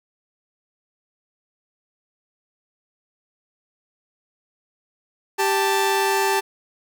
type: tone pair together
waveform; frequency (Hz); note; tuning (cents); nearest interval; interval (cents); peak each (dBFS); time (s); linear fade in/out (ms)
sawtooth; 392 / 881.7; G4 / A5; 0 / +3; octave + major second; 1403; -17 / -17; 5.38-6.41; 20
effects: none